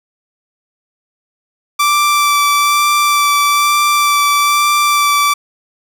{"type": "tone with vibrato", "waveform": "sawtooth", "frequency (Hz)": 1168, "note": "D6", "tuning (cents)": -10, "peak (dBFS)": -6, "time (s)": [1.79, 5.34], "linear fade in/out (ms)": 10, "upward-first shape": "sine", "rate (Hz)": 1.1, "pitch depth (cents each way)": 12, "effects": []}